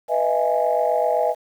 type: chord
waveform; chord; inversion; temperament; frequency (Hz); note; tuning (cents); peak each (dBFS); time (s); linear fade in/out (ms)
sine; E major seventh; second; equal with one note detuned; 493.9 / 622.3 / 670 / 830.6; B4 / D#5 / E5 / G#5; 0 / 0 / +28 / 0; -23 / -21 / -22 / -23; 0.08-1.35; 50
effects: tanh soft clip ceiling -8 dBFS + 8-bit